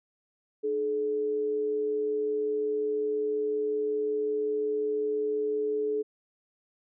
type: tone pair together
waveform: sine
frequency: 302 / 427.5 Hz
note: D4 / A4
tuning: +48 / -50 cents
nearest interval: tritone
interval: 602 cents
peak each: -38 / -26 dBFS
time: 0.63-6.03 s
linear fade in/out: 20 ms
effects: none